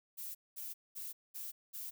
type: noise bursts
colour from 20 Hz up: violet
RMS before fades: -44 dBFS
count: 5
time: 0.17-1.91 s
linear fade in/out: 20 ms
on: 180 ms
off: 210 ms
effects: none